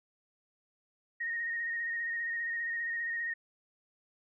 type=tone with vibrato; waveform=sine; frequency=1860 Hz; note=A#6; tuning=4 cents flat; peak=-32 dBFS; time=1.2-3.34 s; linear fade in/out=10 ms; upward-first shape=square; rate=15 Hz; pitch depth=20 cents each way; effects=none